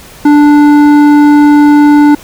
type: tone with hard clipping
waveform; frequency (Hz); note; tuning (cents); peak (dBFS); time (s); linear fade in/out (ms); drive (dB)
sine; 293.7; D4; 0; -3; 0.25-2.15; 5; 10
effects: pink hiss -33 dBFS RMS until 2.23 s